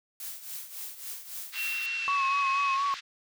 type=noise with tremolo; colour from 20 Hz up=blue; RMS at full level=-37 dBFS; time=0.2-1.86 s; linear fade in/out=2 ms; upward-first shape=triangle; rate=3.6 Hz; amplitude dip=75%
type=band-pass noise; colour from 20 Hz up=pink; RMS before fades=-41 dBFS; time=1.52-3.01 s; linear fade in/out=20 ms; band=1600 to 5200 Hz; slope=24 dB/octave
type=tone with pitch glide; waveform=sine; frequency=2723 to 2555 Hz; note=F7 to D#7; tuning=-44 to +45 cents; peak=-30 dBFS; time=1.54-2.78 s; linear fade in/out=50 ms; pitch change=-111 cents; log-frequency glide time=1.97-2.31 s
type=tone with vibrato; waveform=sine; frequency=1103 Hz; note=C#6; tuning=9 cents flat; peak=-25 dBFS; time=2.08-2.94 s; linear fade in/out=0 ms; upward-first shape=sine; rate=4.2 Hz; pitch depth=40 cents each way
effects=none